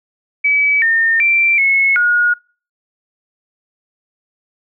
sine tone with pitch steps, 2288 / 1820 / 2351 / 2187 / 1442 Hz, D7 / A#6 / D7 / C#7 / F#6, -46 / -42 / +1 / -24 / -45 cents, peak -10 dBFS, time 0.44-2.34 s, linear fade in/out 10 ms, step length 380 ms, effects noise-tail reverb RT60 0.4 s tail -26 dB re dry

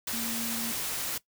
sine tone in noise, 230.6 Hz, A#3, 19 cents flat, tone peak -35 dBFS, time 0.13-0.72 s, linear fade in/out 5 ms, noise white, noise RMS -33 dBFS, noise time 0.07-1.18 s, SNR -5 dB, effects noise-tail reverb RT60 0.1 s tail -18 dB re dry

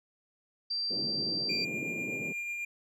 sine tone, 4699 Hz, D8, in tune, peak -30 dBFS, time 0.7-1.65 s, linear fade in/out 10 ms
white band-pass noise, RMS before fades -40 dBFS, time 0.9-2.33 s, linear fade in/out 10 ms, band 140 to 420 Hz, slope 24 dB/octave
triangle tone with tremolo, 2400 Hz, D7, 37 cents sharp, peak -31 dBFS, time 1.49-2.65 s, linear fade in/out 5 ms, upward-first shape triangle, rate 8.1 Hz, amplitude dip 30%
effects none

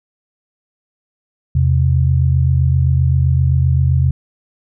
sine tone pair together, 83.12 / 130.81 Hz, E2 / C3, +15 / 0 cents, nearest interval minor sixth, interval 785 cents, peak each -13 dBFS, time 1.55-4.11 s, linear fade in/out 5 ms, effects none

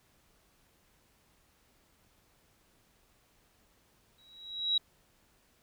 sine tone with exponential growth, 3868 Hz, B7, 37 cents flat, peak -23 dBFS, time 4.18-4.78 s, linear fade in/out 5 ms, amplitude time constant 130 ms, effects pink hiss -68 dBFS RMS until 5.62 s

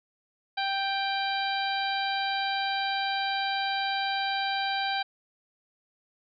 harmonic tone with a mistuned harmonic, 784 Hz, G5, in tune, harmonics 1 / 2 / 3 / 4 / 5 / 6, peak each -29 / -33 / -37 / -37 / -35 / -40 dBFS, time 0.57-5.03 s, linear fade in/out 10 ms, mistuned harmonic 3, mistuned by +19 cents, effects none

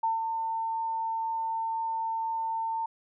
sine tone with ADSR envelope, 901 Hz, A5, 41 cents sharp, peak -23 dBFS, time 0.03-2.86 s, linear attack 8 ms, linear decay 160 ms, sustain -5 dB, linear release 5 ms, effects none

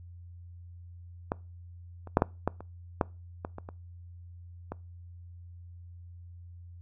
clicks, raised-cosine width 1 ms, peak -14 / -30 / -6 / -8 / -12 / -28 / -10 / -20 / -25 / -27 / -21 dBFS, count 11, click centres 1.319 / 2.073 / 2.171 / 2.221 / 2.476 / 2.606 / 3.012 / 3.449 / 3.584 / 3.689 / 4.72 s, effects noise-tail reverb RT60 0.3 s tail -23 dB re dry + added 87 Hz sine -45 dBFS peak until 6.81 s

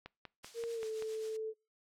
click train, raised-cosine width 0.3 ms, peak -30 dBFS, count 6, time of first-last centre 0.06-1.023 s, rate 5.19 Hz
blue noise with tremolo, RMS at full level -45 dBFS, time 0.43-1.37 s, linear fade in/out 10 ms, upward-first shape sine, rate 7.6 Hz, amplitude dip 50%
sine tone with pitch glide, 463.6 to 438.8 Hz, A#4 to A4, -10 to -5 cents, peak -36 dBFS, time 0.54-1.54 s, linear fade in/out 50 ms, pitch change -95 cents, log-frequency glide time 0.74-0.85 s
effects noise-tail reverb RT60 0.3 s tail -25 dB re dry + low-pass 6000 Hz 12 dB/octave

